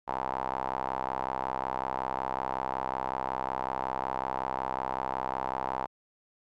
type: tone with band-pass filter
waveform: sawtooth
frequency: 65.41 Hz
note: C2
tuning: in tune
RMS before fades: -33 dBFS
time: 0.07-5.87 s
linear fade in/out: 20 ms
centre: 890 Hz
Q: 4.4
effects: none